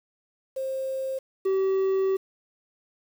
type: tone pair in turn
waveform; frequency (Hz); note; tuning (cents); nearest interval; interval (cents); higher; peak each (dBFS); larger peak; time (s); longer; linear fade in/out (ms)
sine / triangle; 530 / 383.7; C5 / G4; +22 / -37; tritone; 559; first; -27 / -19; second; 0.56-1.19 / 1.45-2.17; second; 10
effects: 8-bit